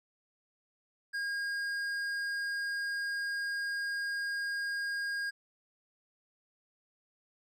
triangle tone with hard clipping, 1624 Hz, G#6, 39 cents flat, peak -34 dBFS, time 1.13-5.31 s, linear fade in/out 20 ms, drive 12 dB, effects none

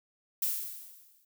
violet noise with exponential decay, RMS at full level -28 dBFS, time 0.42-1.25 s, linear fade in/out 5 ms, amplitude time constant 180 ms, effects none

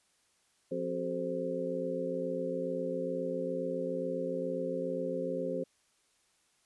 harmonic tone with a mistuned harmonic, 87.31 Hz, F2, in tune, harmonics 2 / 3 / 4 / 5 / 6, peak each -41 / -39 / -40 / -39 / -35 dBFS, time 0.71-5.64 s, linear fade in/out 10 ms, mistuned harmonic 4, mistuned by +120 cents, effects white hiss -71 dBFS RMS until 6.65 s + resampled to 24000 Hz

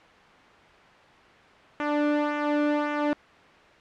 sawtooth tone with flanger, 295.2 Hz, D4, 9 cents sharp, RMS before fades -25 dBFS, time 1.8-3.13 s, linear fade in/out 0 ms, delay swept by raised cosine 0.22 to 1.07 ms, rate 1.8 Hz, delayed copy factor -0.6, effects white hiss -51 dBFS RMS until 3.8 s + low-pass 2000 Hz 12 dB/octave

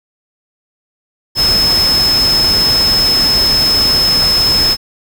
sine tone in noise, 5190 Hz, E8, 28 cents flat, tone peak -9 dBFS, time 1.35-4.77 s, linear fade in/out 50 ms, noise pink, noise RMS -19 dBFS, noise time 1.35-4.77 s, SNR +7 dB, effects none

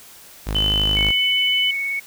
sawtooth tone, 51.91 Hz, G#1, in tune, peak -18 dBFS, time 0.46-1.12 s, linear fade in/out 20 ms
sine tone with pitch glide, 3030 to 3002 Hz, F#7 to F#7, +40 to +24 cents, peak -17 dBFS, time 0.55-1.71 s, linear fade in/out 5 ms, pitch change -16 cents, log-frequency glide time 0.75-1.07 s
sine tone with vibrato, 2216 Hz, C#7, 1 cent flat, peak -21 dBFS, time 0.96-2 s, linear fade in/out 10 ms, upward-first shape triangle, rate 18 Hz, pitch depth 14 cents each way
effects white hiss -44 dBFS RMS until 2.06 s

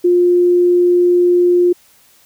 sine tone, 353.7 Hz, F4, 22 cents sharp, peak -8 dBFS, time 0.04-1.73 s, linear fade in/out 10 ms, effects white hiss -50 dBFS RMS until 2.25 s

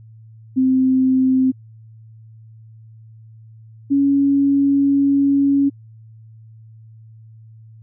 sine tone pair in turn, 260.2 / 279.1 Hz, C4 / C#4, -9 / +12 cents, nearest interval minor second, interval 121 cents, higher second, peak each -12 dBFS, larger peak neither, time 0.56-1.52 / 3.9-5.7 s, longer second, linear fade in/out 20 ms, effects added 111 Hz sine -40 dBFS peak until 7.82 s

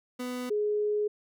30% pulse / sine tone pair in turn, 249.1 / 418.9 Hz, B3 / G#4, +15 / +15 cents, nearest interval major sixth, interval 900 cents, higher second, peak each -30 / -25 dBFS, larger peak second, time 0.19-0.5 / 0.5-1.08 s, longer second, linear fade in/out 10 ms, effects none

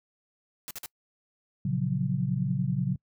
white noise bursts, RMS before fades -38 dBFS, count 3, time 0.68-0.86 s, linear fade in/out 0 ms, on 28 ms, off 48 ms
sine chord, Gb major seventh, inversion first, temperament equal, 116.54 / 138.59 / 174.61 / 185 Hz, Bb2 / Db3 / F3 / Gb3, 0 / 0 / 0 / 0 cents, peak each -33 / -28 / -34 / -30 dBFS, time 1.65-2.96 s, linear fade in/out 5 ms
effects noise-tail reverb RT60 0.1 s tail -26 dB re dry

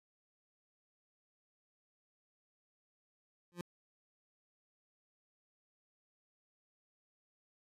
25% pulse tone with exponential growth, 174.9 Hz, F3, 3 cents sharp, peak -32 dBFS, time 3.52-3.61 s, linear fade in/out 0 ms, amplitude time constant 19 ms, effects resampled to 32000 Hz

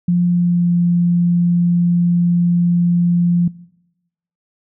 sine tone with pitch glide, 175.7 to 173.78 Hz, F3 to F3, +11 to -8 cents, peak -11 dBFS, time 0.08-3.48 s, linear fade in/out 5 ms, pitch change -19 cents, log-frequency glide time 0.23-0.72 s, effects noise-tail reverb RT60 0.9 s tail -21 dB re dry

